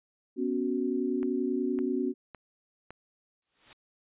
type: chord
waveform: sine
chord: B suspended second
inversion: none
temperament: equal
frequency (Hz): 246.9 / 277.2 / 370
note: B3 / C#4 / F#4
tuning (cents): 0 / 0 / 0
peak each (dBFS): -31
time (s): 0.36-2.14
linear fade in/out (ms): 50
type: click train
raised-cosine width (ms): 0.5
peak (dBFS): -29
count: 4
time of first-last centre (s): 1.23-2.906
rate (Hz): 1.79
type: noise with exponential growth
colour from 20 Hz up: white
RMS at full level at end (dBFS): -46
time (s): 3.42-3.73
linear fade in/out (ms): 2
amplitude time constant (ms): 66
effects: resampled to 8000 Hz